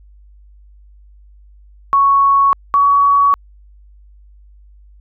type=tone pair in turn; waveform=sine; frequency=1110 / 1127.4 Hz; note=C#6 / C#6; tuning=+2 / +29 cents; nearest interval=unison; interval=27 cents; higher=second; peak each=-8 dBFS; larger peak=neither; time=1.93-2.53 / 2.74-3.34 s; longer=neither; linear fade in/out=0 ms; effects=added 50 Hz sine -41 dBFS peak until 5 s